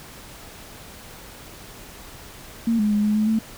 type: tone with pitch steps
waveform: sine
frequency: 229.6 / 210.4 / 207.9 / 210.8 / 214.3 / 221.1 Hz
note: A#3 / G#3 / G#3 / G#3 / A3 / A3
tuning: -26 / +23 / +2 / +26 / -45 / +9 cents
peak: -17 dBFS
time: 2.67-3.39 s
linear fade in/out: 5 ms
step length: 120 ms
effects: pink hiss -42 dBFS RMS until 3.57 s